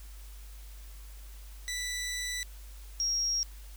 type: tone pair in turn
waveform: 15% pulse / sine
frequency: 1975.5 / 5600 Hz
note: B6 / F8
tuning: 0 / +4 cents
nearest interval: octave + tritone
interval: 1804 cents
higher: second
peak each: -27 dBFS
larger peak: neither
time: 1.68-2.43 / 3-3.43 s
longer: first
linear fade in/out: 0 ms
effects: added 50 Hz sine -44 dBFS peak until 3.76 s + white hiss -56 dBFS RMS until 3.76 s